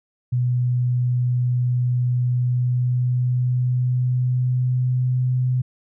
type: tone with pitch glide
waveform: sine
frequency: 123.8 to 126.77 Hz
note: B2 to B2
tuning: +5 to +46 cents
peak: -17 dBFS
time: 0.32-5.62 s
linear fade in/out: 10 ms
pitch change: +41 cents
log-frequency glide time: 2.29-5.29 s
effects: none